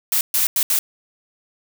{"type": "noise bursts at uneven times", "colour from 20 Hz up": "blue", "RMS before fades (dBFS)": -18, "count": 4, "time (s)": [[0.12, 0.21], [0.34, 0.47], [0.56, 0.63], [0.7, 0.79]], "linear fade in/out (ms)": 2, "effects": []}